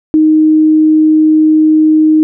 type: tone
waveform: sine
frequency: 311.1 Hz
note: D#4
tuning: in tune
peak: -4 dBFS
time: 0.14-2.23 s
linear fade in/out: 0 ms
effects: none